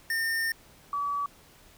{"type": "tone pair in turn", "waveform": ["square", "sine"], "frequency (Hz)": [1816, 1144], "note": ["A#6", "D6"], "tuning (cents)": [-46, -46], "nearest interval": "minor sixth", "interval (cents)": 800, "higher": "first", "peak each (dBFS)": -27, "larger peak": "neither", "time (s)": [[0.1, 0.52], [0.93, 1.26]], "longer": "first", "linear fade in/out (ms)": 2, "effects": ["pink hiss -56 dBFS RMS until 1.77 s"]}